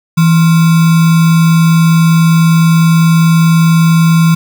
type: tone with sample-and-hold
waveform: sine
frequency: 164.81 Hz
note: E3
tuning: in tune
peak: -4 dBFS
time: 0.17-4.35 s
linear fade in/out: 10 ms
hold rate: 1225 Hz
effects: none